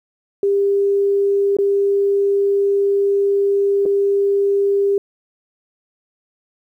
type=tone with dropouts; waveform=sine; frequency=399.1 Hz; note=G4; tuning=31 cents sharp; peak=-13 dBFS; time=0.43-4.98 s; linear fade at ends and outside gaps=2 ms; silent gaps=1.568-1.586 / 3.855-3.86 s; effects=9-bit